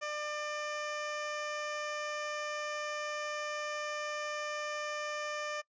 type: tone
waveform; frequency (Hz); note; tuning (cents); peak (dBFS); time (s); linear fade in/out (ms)
15% pulse; 598; D5; +31; -29; 0.01-5.62; 20
effects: noise-tail reverb RT60 0.1 s tail -23 dB re dry + resampled to 16000 Hz